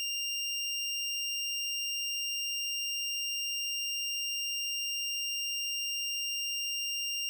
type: tone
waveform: 25% pulse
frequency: 2794 Hz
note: F7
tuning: in tune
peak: -28 dBFS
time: 0-7.29 s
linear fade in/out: 0 ms
effects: none